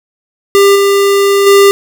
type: tone with level steps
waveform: square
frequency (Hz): 398.4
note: G4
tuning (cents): +28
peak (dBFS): -4 / -7 / -3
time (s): 0.55-1.71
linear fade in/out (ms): 0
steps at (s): 0.75 / 1.46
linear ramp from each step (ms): 10
effects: none